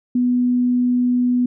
sine tone, 246.9 Hz, B3, in tune, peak -14 dBFS, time 0.15-1.46 s, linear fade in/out 5 ms, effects none

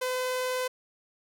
sawtooth tone with vibrato, 508 Hz, B4, 49 cents sharp, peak -24 dBFS, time 0.01-0.68 s, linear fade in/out 10 ms, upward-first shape sine, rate 20 Hz, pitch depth 9 cents each way, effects none

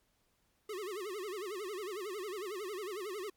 square tone with vibrato, 394.1 Hz, G4, 9 cents sharp, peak -39 dBFS, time 0.69-3.3 s, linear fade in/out 5 ms, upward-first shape sine, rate 11 Hz, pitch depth 180 cents each way, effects pink hiss -75 dBFS RMS until 3.36 s + MP3 96 kbps

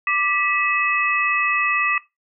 sine tone cluster, 1179 / 1961 / 2577 Hz, D6 / B6 / E7, +6 / -13 / -40 cents, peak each -22 dBFS, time 0.07-1.98 s, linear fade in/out 2 ms, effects noise-tail reverb RT60 0.2 s tail -18 dB re dry

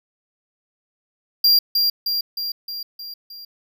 square tone with echo, 4766 Hz, D8, 25 cents sharp, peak -12 dBFS, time 1.44-1.59 s, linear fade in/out 5 ms, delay 310 ms, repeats 6, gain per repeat -4 dB, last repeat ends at 3.45 s, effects none

